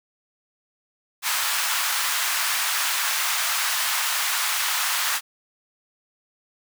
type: high-pass noise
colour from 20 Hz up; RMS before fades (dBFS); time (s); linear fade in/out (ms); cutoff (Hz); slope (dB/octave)
pink; -24; 1.22-5.21; 50; 1000; 24
effects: none